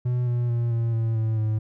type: tone with pitch steps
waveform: triangle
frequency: 123.47 / 120.86 / 118.3 / 115.8 / 113.35 / 110.96 / 108.61 Hz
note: B2 / B2 / A#2 / A#2 / A#2 / A2 / A2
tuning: 0 / -37 / +26 / -11 / -48 / +15 / -22 cents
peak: -19 dBFS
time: 0.05-1.59 s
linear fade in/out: 10 ms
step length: 220 ms
effects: none